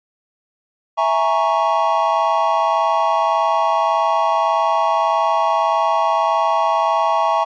triangle chord, A# half-diminished seventh, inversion second, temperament equal, 659.3 / 830.6 / 932.3 / 1108.7 Hz, E5 / G#5 / A#5 / C#6, 0 / 0 / 0 / 0 cents, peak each -18 dBFS, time 0.97-7.45 s, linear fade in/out 20 ms, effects resampled to 16000 Hz

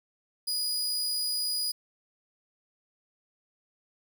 sawtooth tone, 4919 Hz, D#8, 21 cents flat, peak -25 dBFS, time 0.47-1.72 s, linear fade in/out 10 ms, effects none

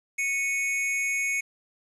square tone pair together, 2210 / 2489 Hz, C#7 / D#7, -6 / 0 cents, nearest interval major second, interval 206 cents, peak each -26 / -34 dBFS, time 0.18-1.41 s, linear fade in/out 10 ms, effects resampled to 24000 Hz + 9-bit

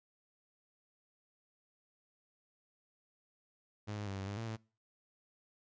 sawtooth tone with pitch steps, 105.1 / 103.6 / 97.9 / 96.7 / 101.2 / 113.9 / 110.7 Hz, G#2 / G#2 / G2 / G2 / G#2 / A#2 / A2, +21 / -4 / -2 / -23 / -44 / -40 / +11 cents, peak -35 dBFS, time 3.87-4.57 s, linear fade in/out 20 ms, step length 100 ms, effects noise-tail reverb RT60 0.4 s tail -25 dB re dry + resampled to 16000 Hz

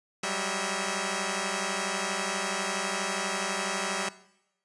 5% pulse tone cluster, 187.7 / 199.9 / 647 Hz, F#3 / G3 / E5, +25 / +34 / -32 cents, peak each -22 dBFS, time 0.23-4.09 s, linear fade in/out 5 ms, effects noise-tail reverb RT60 0.9 s tail -19 dB re dry + resampled to 24000 Hz

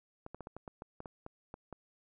clicks, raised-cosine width 1 ms, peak -30 dBFS, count 12, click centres 0.264 / 0.346 / 0.407 / 0.471 / 0.566 / 0.678 / 0.821 / 1.004 / 1.058 / 1.264 / 1.541 / 1.727 s, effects none

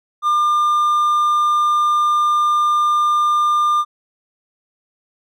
triangle tone, 1200 Hz, D6, 37 cents sharp, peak -11 dBFS, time 0.22-3.85 s, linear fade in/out 50 ms, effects none

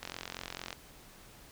click train, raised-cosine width 0.2 ms, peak -21 dBFS, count 32, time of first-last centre 0.03-0.728 s, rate 44.4 Hz, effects pink hiss -55 dBFS RMS until 1.51 s

